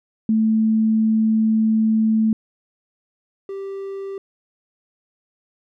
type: tone pair in turn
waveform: sine / triangle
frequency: 220 / 391.6 Hz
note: A3 / G4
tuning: 0 / -2 cents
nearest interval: minor seventh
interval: 998 cents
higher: second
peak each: -14 / -25 dBFS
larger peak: first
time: 0.29-2.33 / 3.49-4.18 s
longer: first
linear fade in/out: 2 ms
effects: none